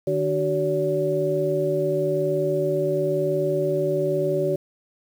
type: tone cluster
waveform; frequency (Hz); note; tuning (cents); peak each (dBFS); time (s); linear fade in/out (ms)
sine; 152.6 / 297.8 / 378.8 / 570; D#3 / D4 / F#4 / C#5; -33 / +24 / +41 / +48; -28 / -32 / -23 / -24; 0.07-4.56; 5
effects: 8-bit